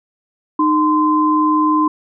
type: tone pair together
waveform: sine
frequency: 307.1 / 1033 Hz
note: D#4 / C6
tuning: -23 / -22 cents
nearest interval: octave + major sixth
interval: 2101 cents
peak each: -14 dBFS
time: 0.59-1.88 s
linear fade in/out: 5 ms
effects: none